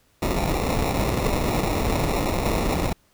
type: noise with sample-and-hold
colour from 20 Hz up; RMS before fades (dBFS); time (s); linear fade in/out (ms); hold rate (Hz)
pink; -23; 0.22-2.93; 5; 1575
effects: pink hiss -62 dBFS RMS until 3.13 s